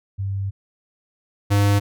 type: tone pair in turn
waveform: sine / square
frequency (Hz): 98 / 101.34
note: G2 / G#2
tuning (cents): 0 / -42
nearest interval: minor second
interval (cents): 58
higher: second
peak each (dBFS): -22 / -15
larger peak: second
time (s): 0.18-0.51 / 1.5-1.8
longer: first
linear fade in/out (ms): 20
effects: none